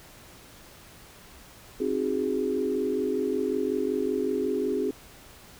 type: chord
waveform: sine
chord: Ab dominant seventh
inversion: first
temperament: equal with one note detuned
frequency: 265.3 / 311.1 / 370 / 415.3 Hz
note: C4 / Eb4 / Gb4 / Ab4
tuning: +24 / 0 / 0 / 0 cents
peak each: -30 / -34 / -30 / -28 dBFS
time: 1.8-4.91 s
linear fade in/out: 5 ms
effects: pink hiss -50 dBFS RMS until 5.59 s